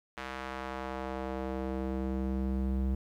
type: tone with band-pass filter sweep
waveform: square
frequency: 65.41 Hz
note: C2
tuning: in tune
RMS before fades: -34 dBFS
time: 0.17-2.95 s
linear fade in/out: 5 ms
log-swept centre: 1700 to 130 Hz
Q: 0.9
effects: 11-bit